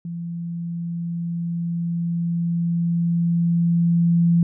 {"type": "tone with level ramp", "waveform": "sine", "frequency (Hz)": 170, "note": "F3", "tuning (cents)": -46, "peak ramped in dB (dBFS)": [-27, -13], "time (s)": [0.05, 4.43], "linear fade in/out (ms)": 2, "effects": []}